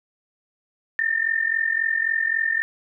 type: tone with amplitude modulation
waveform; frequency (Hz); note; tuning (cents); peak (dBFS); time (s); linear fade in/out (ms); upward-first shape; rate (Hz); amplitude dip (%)
sine; 1806; A6; +45; -16; 0.99-2.62; 0; sine; 43.7; 80
effects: none